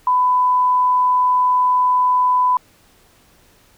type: tone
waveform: sine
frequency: 1000 Hz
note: B5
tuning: 21 cents sharp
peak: -12 dBFS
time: 0.07-2.57 s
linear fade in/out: 2 ms
effects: pink hiss -53 dBFS RMS until 3.77 s

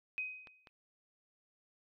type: tone with exponential decay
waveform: sine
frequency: 2515 Hz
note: D#7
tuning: 18 cents sharp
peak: -33 dBFS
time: 0.18-0.69 s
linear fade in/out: 0 ms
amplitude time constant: 110 ms
type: clicks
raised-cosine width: 0.3 ms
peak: -37 dBFS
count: 2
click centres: 0.472 / 0.672 s
effects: none

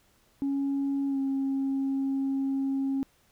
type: tone with pitch glide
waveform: sine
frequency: 277.2 to 271.2 Hz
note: C#4 to C#4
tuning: 0 to -38 cents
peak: -24 dBFS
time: 0.42-3.03 s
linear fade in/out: 0 ms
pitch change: -38 cents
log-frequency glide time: 1.08-1.18 s
effects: tanh soft clip ceiling -23 dBFS + pink hiss -65 dBFS RMS until 3.31 s

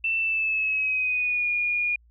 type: tone with pitch glide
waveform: sine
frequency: 2671 to 2435 Hz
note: E7 to D#7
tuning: +22 to -38 cents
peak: -22 dBFS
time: 0.04-1.96 s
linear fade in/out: 5 ms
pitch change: -160 cents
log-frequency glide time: 0.18-1.48 s
effects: added 58 Hz sine -54 dBFS peak until 2.1 s

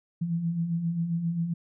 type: beating tone pair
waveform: sine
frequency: 162.1 / 169.6 Hz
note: E3 / E3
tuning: -29 / +50 cents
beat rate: 7.5 Hz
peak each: -35 / -26 dBFS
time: 0.21-1.54 s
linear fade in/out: 10 ms
effects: none

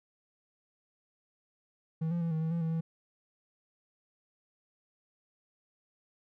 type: tone with pitch steps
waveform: triangle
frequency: 161 / 171.6 / 166.8 / 158.7 / 161.1 / 168.8 / 162.1 / 163.4 Hz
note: E3 / F3 / E3 / D#3 / E3 / E3 / E3 / E3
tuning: -41 / -30 / +21 / +35 / -39 / +41 / -29 / -15 cents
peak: -27 dBFS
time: 2.01-2.81 s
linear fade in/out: 10 ms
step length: 100 ms
effects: none

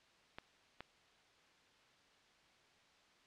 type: clicks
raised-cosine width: 0.3 ms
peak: -30 dBFS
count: 2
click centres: 0.385 / 0.806 s
effects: white hiss -68 dBFS RMS until 3.26 s + low-pass 4000 Hz 12 dB/octave

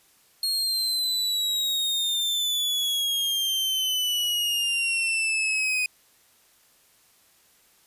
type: exponential sweep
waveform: 40% pulse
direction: down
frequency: 4294 to 2489 Hz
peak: -22 dBFS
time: 0.43-5.86 s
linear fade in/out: 2 ms
effects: white hiss -60 dBFS RMS until 7.86 s + resampled to 32000 Hz

